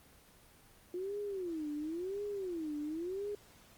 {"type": "tone with vibrato", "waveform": "sine", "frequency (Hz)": 349.2, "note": "F4", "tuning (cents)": 0, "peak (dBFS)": -36, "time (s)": [0.94, 3.35], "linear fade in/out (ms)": 2, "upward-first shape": "sine", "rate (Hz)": 0.95, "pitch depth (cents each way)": 290, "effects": ["pink hiss -61 dBFS RMS until 3.77 s", "Opus 24 kbps"]}